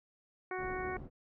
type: harmonic tone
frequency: 370 Hz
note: F#4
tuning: in tune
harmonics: 1 / 2 / 3 / 4 / 5 / 6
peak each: -39 / -42 / -44 / -45 / -46 / -47 dBFS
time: 0.51-0.97 s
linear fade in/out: 2 ms
type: low-pass noise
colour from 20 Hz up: pink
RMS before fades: -46 dBFS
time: 0.57-1.1 s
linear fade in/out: 50 ms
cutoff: 530 Hz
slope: 12 dB/octave
effects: none